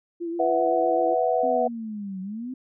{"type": "tone with vibrato", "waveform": "sine", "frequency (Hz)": 337.9, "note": "E4", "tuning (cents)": 43, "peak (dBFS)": -27, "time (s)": [0.2, 1.15], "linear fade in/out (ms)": 20, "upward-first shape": "sine", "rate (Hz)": 7.8, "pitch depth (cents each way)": 35}
{"type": "chord", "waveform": "sine", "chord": "B suspended fourth", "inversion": "none", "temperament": "equal", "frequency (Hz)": [493.9, 659.3, 740], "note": ["B4", "E5", "F#5"], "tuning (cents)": [0, 0, 0], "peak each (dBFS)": -24, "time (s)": [0.39, 1.68], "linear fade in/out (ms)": 10}
{"type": "linear two-way sweep", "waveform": "sine", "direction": "down then up", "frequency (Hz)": [263.4, 184.7, 263.4], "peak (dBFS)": -30, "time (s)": [1.43, 2.54], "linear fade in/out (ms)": 5, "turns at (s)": 2.21}
{"effects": []}